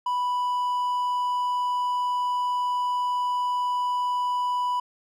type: tone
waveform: triangle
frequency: 987.8 Hz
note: B5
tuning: in tune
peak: -21 dBFS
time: 0.06-4.8 s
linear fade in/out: 5 ms
effects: none